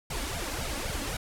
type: noise with flanger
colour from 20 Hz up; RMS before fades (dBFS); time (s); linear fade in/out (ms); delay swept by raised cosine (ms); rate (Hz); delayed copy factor
pink; -33; 0.1-1.17; 5; 1.3 to 3.6; 3.8; +0.9
effects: low-pass 12000 Hz 12 dB/octave